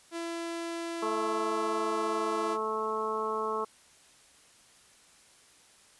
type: tone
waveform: sawtooth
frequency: 336 Hz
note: E4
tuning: 33 cents sharp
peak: -30 dBFS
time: 0.11-2.58 s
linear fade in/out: 50 ms
type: harmonic tone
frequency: 218.2 Hz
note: A3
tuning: 14 cents flat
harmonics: 1 / 2 / 3 / 4 / 5 / 6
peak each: -44 / -33 / -42 / -39 / -33 / -38 dBFS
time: 1.02-3.65 s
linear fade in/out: 10 ms
effects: white hiss -59 dBFS RMS until 5.99 s + resampled to 24000 Hz